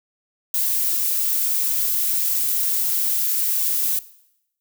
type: noise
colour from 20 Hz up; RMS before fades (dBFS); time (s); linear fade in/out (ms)
violet; -21; 0.54-3.99; 2
effects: noise-tail reverb RT60 0.8 s tail -18 dB re dry